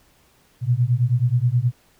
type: beating tone pair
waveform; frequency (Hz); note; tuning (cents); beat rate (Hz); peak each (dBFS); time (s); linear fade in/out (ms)
sine; 117.7 / 127.1; A#2 / C3; +17 / -50; 9.4; -19; 0.61-1.72; 50
effects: pink hiss -58 dBFS RMS until 1.99 s